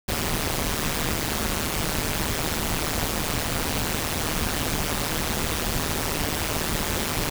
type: noise with amplitude modulation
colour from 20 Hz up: pink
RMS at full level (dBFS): -22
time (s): 0.08-7.3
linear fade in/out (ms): 10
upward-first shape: sine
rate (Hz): 155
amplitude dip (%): 95
effects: none